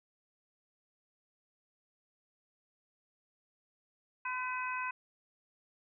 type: harmonic tone with a mistuned harmonic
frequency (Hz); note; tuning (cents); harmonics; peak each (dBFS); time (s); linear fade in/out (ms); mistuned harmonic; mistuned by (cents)
507; B4; +45; 2 / 3 / 4 / 5; -37 / -40 / -46 / -40; 4.25-4.91; 5; 4; -29
effects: none